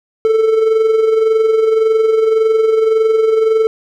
triangle tone with amplitude modulation, 442.4 Hz, A4, 9 cents sharp, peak -5 dBFS, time 0.25-3.67 s, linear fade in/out 0 ms, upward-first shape sine, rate 21.8 Hz, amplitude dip 50%, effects none

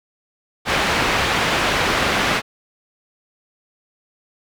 white low-pass noise, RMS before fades -19 dBFS, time 0.65-2.42 s, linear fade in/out 50 ms, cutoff 2400 Hz, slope 12 dB/octave, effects none

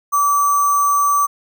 sine tone with sample-and-hold, 1151 Hz, D6, 35 cents flat, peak -12 dBFS, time 0.12-1.27 s, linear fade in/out 20 ms, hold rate 7350 Hz, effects none

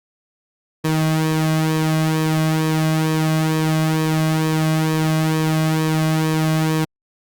sawtooth tone with flanger, 157.7 Hz, D#3, 24 cents sharp, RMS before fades -18 dBFS, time 0.84-6.85 s, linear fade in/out 10 ms, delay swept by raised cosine 1.4 to 2.27 ms, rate 2.2 Hz, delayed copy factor -0.6, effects Opus 48 kbps

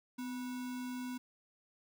sine tone with sample-and-hold, 252.1 Hz, B3, 36 cents sharp, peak -38 dBFS, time 0.18-1.18 s, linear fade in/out 10 ms, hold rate 1225 Hz, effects none

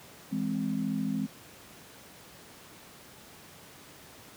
sine chord, E augmented, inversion none, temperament equal, 164.81 / 207.7 / 261.6 Hz, E3 / G#3 / B#3, 0 / 0 / 0 cents, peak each -35 / -31 / -32 dBFS, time 0.31-1.27 s, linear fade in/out 20 ms, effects pink hiss -51 dBFS RMS until 4.36 s + high-pass 100 Hz 12 dB/octave

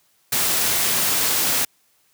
white noise, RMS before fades -20 dBFS, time 0.32-1.65 s, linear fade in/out 5 ms, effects white hiss -62 dBFS RMS until 2.13 s + high-pass 80 Hz 12 dB/octave

